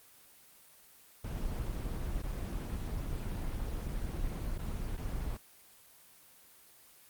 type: noise with dropouts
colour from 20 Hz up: brown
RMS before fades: -36 dBFS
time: 1.24-5.37 s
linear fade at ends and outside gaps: 5 ms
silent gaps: 2.22-2.235 / 4.581-4.588 / 4.97-4.975 s
effects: white hiss -59 dBFS RMS until 7.09 s + Opus 24 kbps